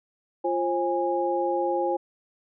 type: tone cluster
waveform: sine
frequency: 348 / 534 / 824 Hz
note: F4 / C5 / G#5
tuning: -6 / +35 / -14 cents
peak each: -27 dBFS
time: 0.44-1.97 s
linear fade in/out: 10 ms
effects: none